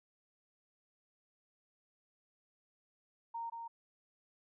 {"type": "tone with echo", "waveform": "sine", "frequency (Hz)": 925, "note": "A#5", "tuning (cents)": -14, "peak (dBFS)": -38, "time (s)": [3.34, 3.5], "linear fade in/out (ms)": 10, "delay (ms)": 180, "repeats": 1, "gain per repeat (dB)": -4, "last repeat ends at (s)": 3.68, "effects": []}